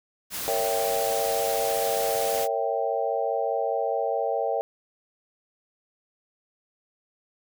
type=noise; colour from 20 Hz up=white; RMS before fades=-32 dBFS; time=0.3-2.48 s; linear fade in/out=50 ms
type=chord; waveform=sine; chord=A# diminished seventh; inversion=none; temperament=equal with one note detuned; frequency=459.7 / 554.4 / 659.3 / 784 Hz; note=A#4 / C#5 / E5 / G5; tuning=-24 / 0 / 0 / 0 cents; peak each=-29 dBFS; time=0.48-4.61 s; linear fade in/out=0 ms
effects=none